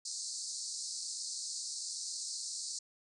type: band-pass noise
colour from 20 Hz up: pink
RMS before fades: -41 dBFS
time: 0.05-2.79 s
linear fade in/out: 5 ms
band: 4200 to 9000 Hz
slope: 96 dB/octave
effects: none